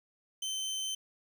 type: tone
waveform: 25% pulse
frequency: 3085 Hz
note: G7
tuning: 28 cents flat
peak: -30 dBFS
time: 0.42-0.95 s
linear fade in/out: 5 ms
effects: none